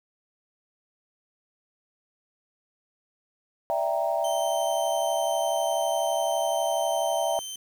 sine chord, E half-diminished seventh, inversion third, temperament equal, 587.3 / 659.3 / 784 / 932.3 Hz, D5 / E5 / G5 / Bb5, 0 / 0 / 0 / 0 cents, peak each -30 / -26 / -30 / -32 dBFS, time 3.7-7.39 s, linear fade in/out 0 ms
20% pulse tone, 3100 Hz, G7, 20 cents flat, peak -29 dBFS, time 4.24-7.56 s, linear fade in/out 5 ms
effects 8-bit

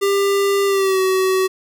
square tone with pitch glide, 397.7 to 377.3 Hz, G4 to F#4, +25 to +34 cents, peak -15 dBFS, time 0.01-1.48 s, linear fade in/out 20 ms, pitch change -91 cents, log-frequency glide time 0.66-1 s, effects none

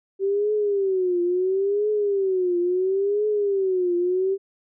sine tone with vibrato, 385.1 Hz, G4, 31 cents flat, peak -19 dBFS, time 0.19-4.38 s, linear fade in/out 50 ms, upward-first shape triangle, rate 0.73 Hz, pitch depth 180 cents each way, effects none

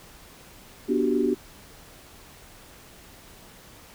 sine chord, G major seventh, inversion first, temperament just, 245 / 294 / 367.5 / 392 Hz, B3 / D4 / F#4 / G4, -14 / +2 / -12 / 0 cents, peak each -26 dBFS, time 0.88-1.35 s, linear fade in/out 20 ms, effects pink hiss -49 dBFS RMS until 3.94 s

